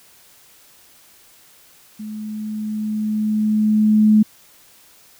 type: tone with level ramp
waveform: sine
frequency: 214.1 Hz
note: A3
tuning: 47 cents flat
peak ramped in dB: -28 to -8 dBFS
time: 1.99-4.23 s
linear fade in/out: 10 ms
effects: white hiss -50 dBFS RMS until 5.19 s